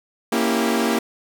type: chord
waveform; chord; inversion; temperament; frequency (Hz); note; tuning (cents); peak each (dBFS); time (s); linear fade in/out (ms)
sawtooth; A# diminished seventh; none; equal with one note detuned; 233.1 / 277.2 / 329.6 / 394.7; A#3 / C#4 / E4 / G4; 0 / 0 / 0 / +12; -17 / -22 / -21 / -21; 0.32-0.99; 5
effects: none